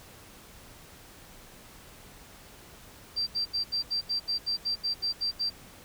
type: tone bursts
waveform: sine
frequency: 4702 Hz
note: D8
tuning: 1 cent sharp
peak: -26 dBFS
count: 13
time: 3.16-5.502 s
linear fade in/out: 20 ms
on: 110 ms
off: 76 ms
effects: pink hiss -51 dBFS RMS until 5.84 s